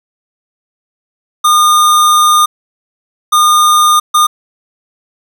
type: tone bursts at uneven times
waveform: square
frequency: 1217 Hz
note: D#6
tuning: 39 cents flat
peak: -6 dBFS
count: 3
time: 1.44-2.46 / 3.32-4 / 4.14-4.27 s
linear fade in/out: 10 ms
effects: 8-bit